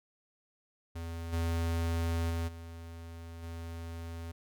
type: tone with level steps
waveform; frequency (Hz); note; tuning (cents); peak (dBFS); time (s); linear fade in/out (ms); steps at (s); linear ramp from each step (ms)
square; 83.4; E2; +21; -38 / -30 / -32 / -44 / -40; 0.95-4.32; 10; 1.32 / 2.29 / 2.47 / 3.42; 20
effects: none